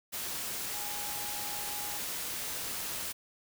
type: tone in noise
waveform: sine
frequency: 827 Hz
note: G#5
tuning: 8 cents flat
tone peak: -44 dBFS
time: 0.73-1.99 s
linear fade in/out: 20 ms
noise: white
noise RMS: -37 dBFS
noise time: 0.12-3.13 s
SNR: -10 dB
effects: none